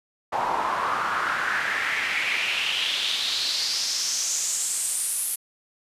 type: noise with band-pass filter sweep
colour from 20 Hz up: pink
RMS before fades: -26 dBFS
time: 0.32-5.36 s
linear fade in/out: 10 ms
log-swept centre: 860 to 11000 Hz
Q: 4
effects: resampled to 32000 Hz